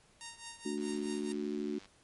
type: tone with tremolo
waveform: 5% pulse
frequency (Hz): 927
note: A#5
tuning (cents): -10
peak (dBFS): -30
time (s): 0.21-1.32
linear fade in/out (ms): 0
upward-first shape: triangle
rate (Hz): 4.7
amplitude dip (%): 85
type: chord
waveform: sine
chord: D major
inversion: second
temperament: just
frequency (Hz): 220.2 / 293.7 / 367.1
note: A3 / D4 / F#4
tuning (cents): +2 / 0 / -14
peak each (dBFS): -38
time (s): 0.65-1.79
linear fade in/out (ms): 10
type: click train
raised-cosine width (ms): 0.2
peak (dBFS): -37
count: 106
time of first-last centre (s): 0.78-1.856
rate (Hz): 97.6
effects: pink hiss -65 dBFS RMS until 2.03 s + MP3 48 kbps